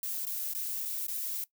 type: noise with dropouts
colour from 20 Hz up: violet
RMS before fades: -35 dBFS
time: 0.03-1.44 s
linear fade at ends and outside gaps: 1 ms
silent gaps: 0.253-0.267 / 0.535-0.549 / 0.852-0.856 / 1.067-1.082 s
effects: noise-tail reverb RT60 0.1 s tail -19 dB re dry